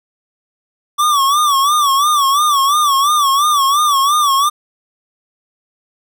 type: tone with vibrato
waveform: square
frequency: 1148 Hz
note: D6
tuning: 40 cents flat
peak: -11 dBFS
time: 0.98-4.5 s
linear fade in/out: 20 ms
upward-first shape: sine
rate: 2.9 Hz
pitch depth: 110 cents each way
effects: none